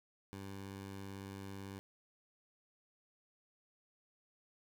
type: tone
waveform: 15% pulse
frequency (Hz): 98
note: G2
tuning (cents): 0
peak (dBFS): -39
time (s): 0.33-1.79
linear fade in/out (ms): 0
effects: none